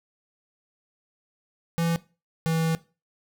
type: tone pair in turn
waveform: square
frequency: 167.4 / 162.63 Hz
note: E3 / E3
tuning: +27 / -23 cents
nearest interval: minor second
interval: 50 cents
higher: first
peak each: -23 dBFS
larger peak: neither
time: 1.78-1.96 / 2.46-2.75 s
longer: second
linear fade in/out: 0 ms
effects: noise-tail reverb RT60 0.3 s tail -18 dB re dry